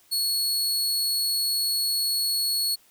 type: tone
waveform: sawtooth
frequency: 4363 Hz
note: C#8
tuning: 28 cents flat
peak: -20 dBFS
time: 0.11-2.76 s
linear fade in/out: 20 ms
effects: white hiss -59 dBFS RMS until 2.9 s